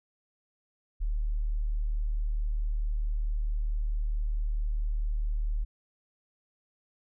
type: tone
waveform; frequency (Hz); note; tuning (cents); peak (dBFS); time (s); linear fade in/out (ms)
sine; 37.72; D1; +47; -26; 1-5.65; 20
effects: none